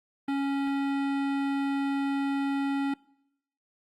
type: tone with hard clipping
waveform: sine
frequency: 277.2 Hz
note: C#4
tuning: in tune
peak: -28 dBFS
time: 0.28-2.94 s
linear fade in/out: 5 ms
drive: 17 dB
effects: noise-tail reverb RT60 0.8 s tail -24 dB re dry + Opus 32 kbps